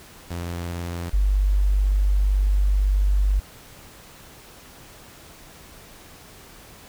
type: tone with vibrato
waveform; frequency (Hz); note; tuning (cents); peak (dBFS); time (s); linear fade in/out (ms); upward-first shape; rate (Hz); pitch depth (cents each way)
sawtooth; 86.3; F2; -20; -24; 0.3-1.1; 10; triangle; 18; 32
type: tone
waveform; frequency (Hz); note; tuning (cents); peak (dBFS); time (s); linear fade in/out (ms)
sine; 49; G1; 0; -16; 1.13-3.4; 10
effects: pink hiss -46 dBFS RMS until 6.88 s